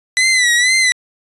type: tone with vibrato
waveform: sawtooth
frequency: 1988 Hz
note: B6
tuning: 11 cents sharp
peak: -7 dBFS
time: 0.17-0.92 s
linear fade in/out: 0 ms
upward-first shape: sine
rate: 2.1 Hz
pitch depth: 81 cents each way
effects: resampled to 24000 Hz

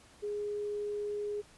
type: tone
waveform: sine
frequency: 414.3 Hz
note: G#4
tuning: 4 cents flat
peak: -33 dBFS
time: 0.22-1.42 s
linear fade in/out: 20 ms
effects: pink hiss -59 dBFS RMS until 1.57 s + resampled to 24000 Hz

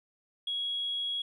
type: tone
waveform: triangle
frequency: 3322 Hz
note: G#7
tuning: in tune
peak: -27 dBFS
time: 0.47-1.22 s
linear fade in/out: 5 ms
effects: tanh soft clip ceiling -28 dBFS + resampled to 32000 Hz

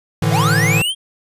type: chord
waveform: square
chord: A suspended fourth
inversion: none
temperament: equal with one note detuned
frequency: 110 / 148.2 / 164.81 Hz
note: A2 / D3 / E3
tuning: 0 / +16 / 0 cents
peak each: -19 dBFS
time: 0.22-0.82 s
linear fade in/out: 5 ms
type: linear sweep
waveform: square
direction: up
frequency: 576 to 3258 Hz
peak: -17 dBFS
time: 0.3-0.95 s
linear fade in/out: 50 ms
effects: resampled to 32000 Hz

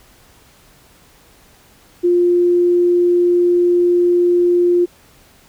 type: tone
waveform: sine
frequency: 351.6 Hz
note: F4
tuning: 12 cents sharp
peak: -10 dBFS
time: 2.03-4.86 s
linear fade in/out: 20 ms
effects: pink hiss -49 dBFS RMS until 5.48 s

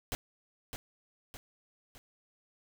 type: noise with echo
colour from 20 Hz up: pink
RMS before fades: -35 dBFS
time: 0.12-0.15 s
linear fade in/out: 0 ms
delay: 610 ms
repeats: 3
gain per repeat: -6 dB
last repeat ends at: 1.98 s
effects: none

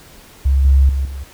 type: tone with level steps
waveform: sine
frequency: 67.9 Hz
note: C#2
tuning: 35 cents flat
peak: -10 / -7 / -15 / -24 dBFS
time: 0.45-1.24 s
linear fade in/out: 10 ms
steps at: 0.65 / 0.89 / 1.05 s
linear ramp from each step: 2 ms
effects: pink hiss -43 dBFS RMS until 1.33 s

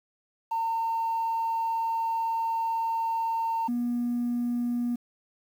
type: tone pair in turn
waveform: triangle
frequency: 909 / 240.8 Hz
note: A#5 / B3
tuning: -44 / -44 cents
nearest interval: octave + major seventh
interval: 2300 cents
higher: first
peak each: -22 dBFS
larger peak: neither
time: 0.51-3.68 / 3.68-4.96 s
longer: first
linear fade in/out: 10 ms
effects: tanh soft clip ceiling -22 dBFS + 9-bit

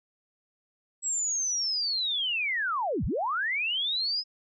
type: linear two-way sweep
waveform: sine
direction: down then up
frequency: 7800 to 34.93 to 5140 Hz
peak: -26 dBFS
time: 1.02-4.24 s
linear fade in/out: 50 ms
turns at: 3.05 s
effects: none

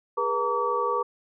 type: tone cluster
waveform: sine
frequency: 412.6 / 483.9 / 921 / 1145 Hz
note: G#4 / B4 / A#5 / D6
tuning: -11 / -35 / -21 / -44 cents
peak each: -31 / -28 / -30 / -26 dBFS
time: 0.17-1.03 s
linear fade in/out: 10 ms
effects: none

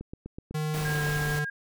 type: click train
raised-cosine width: 3 ms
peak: -25 dBFS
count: 5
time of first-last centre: 0.01-0.51 s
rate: 8 Hz
type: tone with pitch glide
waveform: square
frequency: 153.6 to 148.71 Hz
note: D#3 to D3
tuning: -22 to +22 cents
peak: -28 dBFS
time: 0.54-1.45 s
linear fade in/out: 10 ms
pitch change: -56 cents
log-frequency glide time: 0.78-1.02 s
type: noise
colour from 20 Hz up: pink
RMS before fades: -36 dBFS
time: 0.74-1.39 s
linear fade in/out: 0 ms
type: tone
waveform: sine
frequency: 1624 Hz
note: G#6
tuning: 39 cents flat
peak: -31 dBFS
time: 0.85-1.5 s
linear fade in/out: 5 ms
effects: none

